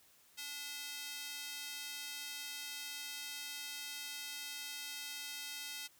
square tone with high-pass filter, 289.1 Hz, D4, 27 cents flat, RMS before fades -45 dBFS, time 0.37-5.88 s, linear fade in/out 20 ms, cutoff 3000 Hz, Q 1, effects white hiss -66 dBFS RMS until 5.99 s

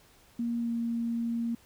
sine tone with pitch glide, 235.1 to 232.8 Hz, A#3 to A#3, +15 to -2 cents, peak -28 dBFS, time 0.39-1.55 s, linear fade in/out 5 ms, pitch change -17 cents, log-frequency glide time 0.59-0.7 s, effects pink hiss -60 dBFS RMS until 1.65 s

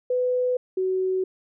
sine tone pair in turn, 500 / 374.6 Hz, B4 / F#4, +21 / +21 cents, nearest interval perfect fourth, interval 500 cents, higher first, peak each -20 / -21 dBFS, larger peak first, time 0.1-0.57 / 0.77-1.24 s, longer neither, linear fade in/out 5 ms, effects none

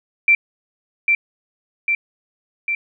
sine tone with echo, 2349 Hz, D7, in tune, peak -9 dBFS, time 0.28-0.35 s, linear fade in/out 2 ms, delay 800 ms, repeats 3, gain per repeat -3 dB, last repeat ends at 2.75 s, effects none

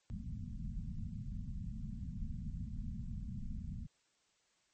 pink low-pass noise, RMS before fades -42 dBFS, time 0.1-3.87 s, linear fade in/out 0 ms, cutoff 240 Hz, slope 96 dB/octave, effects white hiss -75 dBFS RMS until 4.73 s + MP3 32 kbps

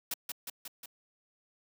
white noise with echo, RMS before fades -34 dBFS, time 0.11-0.14 s, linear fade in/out 5 ms, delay 180 ms, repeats 4, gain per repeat -3 dB, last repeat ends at 0.86 s, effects high-pass 200 Hz 12 dB/octave

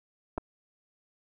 clicks, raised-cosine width 1 ms, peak -19 dBFS, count 2, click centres 0.378 / 0.381 s, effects none

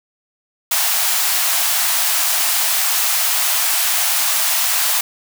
white high-pass noise, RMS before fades -17 dBFS, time 0.71-5.01 s, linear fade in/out 5 ms, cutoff 630 Hz, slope 96 dB/octave, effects none

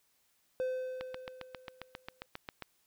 triangle tone with exponential decay, 513 Hz, C5, 34 cents flat, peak -28 dBFS, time 0.6-2.26 s, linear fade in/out 0 ms, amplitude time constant 360 ms
click train, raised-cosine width 0.3 ms, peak -24 dBFS, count 13, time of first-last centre 1.01-2.623 s, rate 7.44 Hz
effects white hiss -73 dBFS RMS until 2.86 s

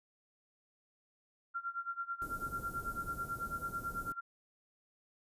sine tone with tremolo, 1379 Hz, F6, 22 cents flat, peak -34 dBFS, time 1.54-4.21 s, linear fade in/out 20 ms, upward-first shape sine, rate 9.1 Hz, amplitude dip 90%
pink band-stop noise, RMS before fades -47 dBFS, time 2.22-4.12 s, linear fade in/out 0 ms, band 480 to 12000 Hz, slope 12 dB/octave
effects resampled to 32000 Hz

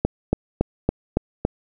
click train, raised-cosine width 2 ms, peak -4 dBFS, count 6, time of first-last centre 0.05-1.451 s, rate 3.57 Hz, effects none

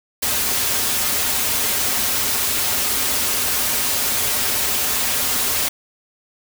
white noise with comb filter, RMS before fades -20 dBFS, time 0.22-5.69 s, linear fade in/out 10 ms, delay 6 ms, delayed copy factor -0.6, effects none

